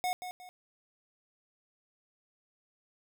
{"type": "tone with echo", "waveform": "square", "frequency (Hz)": 729, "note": "F#5", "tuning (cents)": -26, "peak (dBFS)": -30, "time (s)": [0.04, 0.13], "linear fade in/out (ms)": 0, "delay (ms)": 180, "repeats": 2, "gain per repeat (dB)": -9, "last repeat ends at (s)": 0.49, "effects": []}